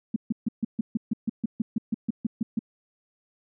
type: tone bursts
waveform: sine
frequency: 223.4 Hz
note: A3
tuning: 27 cents sharp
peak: -21 dBFS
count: 16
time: 0.14-2.592 s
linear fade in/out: 5 ms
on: 22 ms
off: 140 ms
effects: none